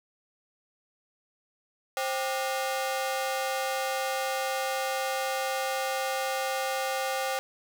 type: ring-modulated tone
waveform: sawtooth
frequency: 658 Hz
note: E5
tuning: 3 cents flat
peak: -21 dBFS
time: 1.97-7.39 s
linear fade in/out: 0 ms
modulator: 128 Hz
effects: 10-bit